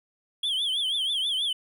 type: tone with vibrato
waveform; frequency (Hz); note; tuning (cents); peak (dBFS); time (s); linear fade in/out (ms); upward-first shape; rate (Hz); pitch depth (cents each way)
triangle; 3267; G#7; -29; -23; 0.43-1.53; 5; triangle; 6.2; 160
effects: none